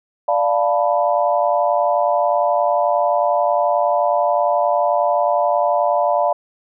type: chord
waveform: sine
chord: B half-diminished seventh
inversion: first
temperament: equal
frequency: 587.3 / 698.5 / 880 / 987.8 Hz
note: D5 / F5 / A5 / B5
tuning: 0 / 0 / 0 / 0 cents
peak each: -18 / -18 / -22 / -22 dBFS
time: 0.28-6.33 s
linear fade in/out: 5 ms
effects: none